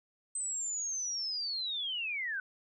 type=linear sweep; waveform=sine; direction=down; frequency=8240 to 1480 Hz; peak=-33 dBFS; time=0.35-2.4 s; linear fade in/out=2 ms; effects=none